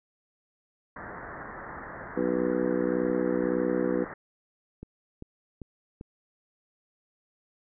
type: low-pass noise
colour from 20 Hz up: white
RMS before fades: -41 dBFS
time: 0.96-4.14 s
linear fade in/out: 5 ms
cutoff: 1900 Hz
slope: 96 dB/octave
type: harmonic tone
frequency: 61.74 Hz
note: B1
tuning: in tune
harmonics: 3 / 4 / 5 / 6 / 7 / 8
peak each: -34 / -32 / -30 / -31 / -37 / -29 dBFS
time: 2.16-4.05 s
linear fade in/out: 20 ms
type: click train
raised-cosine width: 3 ms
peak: -27 dBFS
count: 4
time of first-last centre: 4.83-6.011 s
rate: 2.54 Hz
effects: none